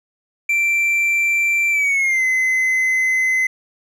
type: tone with pitch glide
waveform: triangle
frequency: 2349 to 2045 Hz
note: D7 to C7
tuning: 0 to -40 cents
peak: -13 dBFS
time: 0.49-3.47 s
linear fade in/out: 5 ms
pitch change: -240 cents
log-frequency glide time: 1.71-2.24 s
effects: none